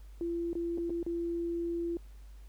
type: tone with dropouts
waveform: sine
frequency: 340 Hz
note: F4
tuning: 46 cents flat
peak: -31 dBFS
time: 0.21-1.97 s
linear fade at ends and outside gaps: 1 ms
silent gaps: 0.531-0.553 / 0.776-0.782 / 0.896-0.903 / 1.029-1.064 s
effects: added 50 Hz sine -47 dBFS peak until 2.48 s + pink hiss -66 dBFS RMS until 2.48 s